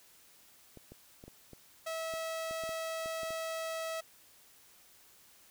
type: clicks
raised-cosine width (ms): 2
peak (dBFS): -36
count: 12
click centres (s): 0.773 / 0.92 / 1.239 / 1.28 / 1.533 / 2.138 / 2.51 / 2.637 / 2.692 / 3.059 / 3.233 / 3.306
type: tone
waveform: sawtooth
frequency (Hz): 649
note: E5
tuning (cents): -27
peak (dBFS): -32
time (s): 1.86-4.01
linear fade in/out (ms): 10
effects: white hiss -61 dBFS RMS until 5.5 s